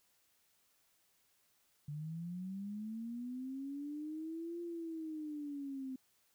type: linear two-way sweep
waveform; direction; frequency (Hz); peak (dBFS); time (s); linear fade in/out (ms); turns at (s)
sine; up then down; 144.1 to 345.6 to 258.2; -40; 1.88-5.96; 5; 4.61
effects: white hiss -74 dBFS RMS until 6.34 s